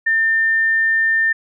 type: tone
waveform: sine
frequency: 1800 Hz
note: A6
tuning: 39 cents sharp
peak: -13 dBFS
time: 0.06-1.33 s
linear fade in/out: 10 ms
effects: none